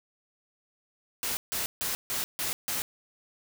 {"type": "noise bursts", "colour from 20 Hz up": "white", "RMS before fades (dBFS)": -31, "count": 6, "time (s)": [1.23, 2.82], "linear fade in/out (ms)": 0, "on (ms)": 140, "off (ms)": 150, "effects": []}